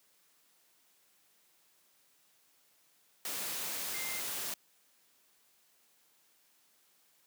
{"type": "tone in noise", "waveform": "sine", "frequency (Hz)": 2093, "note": "C7", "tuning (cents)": 0, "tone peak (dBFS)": -42, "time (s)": [3.94, 4.2], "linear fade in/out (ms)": 2, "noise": "white", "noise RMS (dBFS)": -38, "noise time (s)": [3.25, 4.54], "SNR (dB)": -7, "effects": ["white hiss -69 dBFS RMS until 7.26 s", "high-pass 150 Hz 12 dB/octave"]}